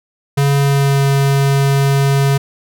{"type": "tone with pitch glide", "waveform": "square", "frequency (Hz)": [140.3, 138.53], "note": ["C#3", "C#3"], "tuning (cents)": [21, -1], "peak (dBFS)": -11, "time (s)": [0.37, 2.38], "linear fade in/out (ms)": 10, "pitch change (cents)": -22, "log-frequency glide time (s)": [0.56, 1.02], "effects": []}